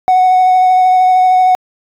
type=tone with vibrato; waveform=triangle; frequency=740 Hz; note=F#5; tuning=in tune; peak=-3 dBFS; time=0.08-1.55 s; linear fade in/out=0 ms; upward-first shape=sine; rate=13 Hz; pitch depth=13 cents each way; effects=tanh soft clip ceiling -1 dBFS